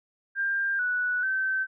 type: tone with pitch steps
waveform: sine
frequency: 1594 / 1477 / 1543 Hz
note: G6 / F#6 / G6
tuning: +28 / -3 / -28 cents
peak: -24 dBFS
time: 0.35-1.67 s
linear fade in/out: 50 ms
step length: 440 ms
effects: none